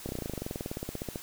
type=slowing click train; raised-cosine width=2 ms; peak=-21 dBFS; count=24; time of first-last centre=0.06-1.159 s; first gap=30 ms; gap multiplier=1.04; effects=white hiss -46 dBFS RMS until 1.22 s